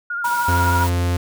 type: tone with vibrato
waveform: sine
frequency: 1416 Hz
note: F6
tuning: 23 cents sharp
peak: -22 dBFS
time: 0.1-0.84 s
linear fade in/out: 5 ms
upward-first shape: sine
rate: 13 Hz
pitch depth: 32 cents each way
type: tone with tremolo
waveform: sine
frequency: 959 Hz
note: A#5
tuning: 49 cents sharp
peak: -17 dBFS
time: 0.24-0.87 s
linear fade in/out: 5 ms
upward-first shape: sine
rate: 14 Hz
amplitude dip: 40%
type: noise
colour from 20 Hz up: white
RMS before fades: -32 dBFS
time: 0.24-0.9 s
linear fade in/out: 10 ms
type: tone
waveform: 45% pulse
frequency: 87.8 Hz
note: F2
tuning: 10 cents sharp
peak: -17 dBFS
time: 0.48-1.17 s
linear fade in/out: 5 ms
effects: none